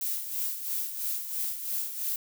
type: noise with tremolo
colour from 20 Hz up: violet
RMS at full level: -30 dBFS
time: 0.01-2.16 s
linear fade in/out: 2 ms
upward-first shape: sine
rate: 3 Hz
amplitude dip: 60%
effects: none